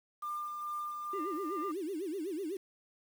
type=tone with tremolo; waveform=sine; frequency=1198 Hz; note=D6; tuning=34 cents sharp; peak=-34 dBFS; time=0.22-1.72 s; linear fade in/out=10 ms; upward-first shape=sine; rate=2.3 Hz; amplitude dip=35%
type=tone with vibrato; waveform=sine; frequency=349.2 Hz; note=F4; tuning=in tune; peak=-34 dBFS; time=1.13-2.57 s; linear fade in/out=5 ms; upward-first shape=sine; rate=8 Hz; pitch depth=260 cents each way
effects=tanh soft clip ceiling -29 dBFS + 9-bit